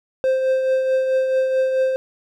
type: tone with tremolo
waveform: triangle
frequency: 523.3 Hz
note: C5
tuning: in tune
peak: -12 dBFS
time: 0.24-1.96 s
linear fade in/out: 0 ms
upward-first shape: triangle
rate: 4.6 Hz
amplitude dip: 45%
effects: none